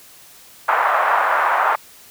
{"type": "band-pass noise", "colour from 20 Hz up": "white", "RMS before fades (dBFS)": -17, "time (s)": [0.68, 1.76], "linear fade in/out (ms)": 10, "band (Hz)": [700, 1400], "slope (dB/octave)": 24, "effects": ["white hiss -45 dBFS RMS until 2.1 s"]}